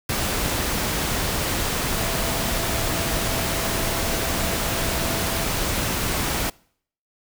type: tone in noise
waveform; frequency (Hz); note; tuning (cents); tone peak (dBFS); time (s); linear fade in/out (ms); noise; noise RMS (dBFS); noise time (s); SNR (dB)
sine; 665; E5; +15; -33; 1.95-5.45; 5; pink; -24; 0.09-6.5; -12
effects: noise-tail reverb RT60 0.6 s tail -25 dB re dry